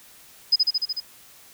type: tone with echo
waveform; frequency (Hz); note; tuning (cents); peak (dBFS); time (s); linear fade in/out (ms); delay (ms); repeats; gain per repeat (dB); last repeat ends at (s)
sine; 5020; D#8; +15; -13; 0.52-0.56; 10; 74; 6; -2; 1.004
effects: white hiss -50 dBFS RMS until 1.53 s